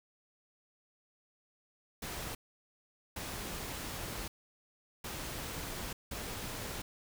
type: noise bursts at uneven times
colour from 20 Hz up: pink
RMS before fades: -41 dBFS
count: 4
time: 2.02-2.35 / 3.16-4.28 / 5.04-5.93 / 6.11-6.82 s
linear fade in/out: 5 ms
effects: none